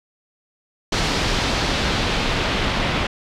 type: noise with low-pass filter sweep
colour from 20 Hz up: pink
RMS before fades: -21 dBFS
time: 0.92-3.07 s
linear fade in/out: 5 ms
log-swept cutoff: 5100 to 3100 Hz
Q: 1.3
effects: none